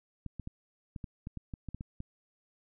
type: clicks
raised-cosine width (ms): 5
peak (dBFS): -27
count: 12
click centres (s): 0.263 / 0.397 / 0.474 / 0.962 / 1.042 / 1.271 / 1.373 / 1.538 / 1.687 / 1.746 / 1.809 / 2.004
effects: none